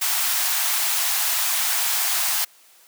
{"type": "high-pass noise", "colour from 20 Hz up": "white", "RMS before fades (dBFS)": -22, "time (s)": [0.01, 2.45], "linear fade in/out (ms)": 10, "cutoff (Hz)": 650, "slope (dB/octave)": 96, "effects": ["white hiss -53 dBFS RMS until 2.87 s", "high-pass 400 Hz 12 dB/octave"]}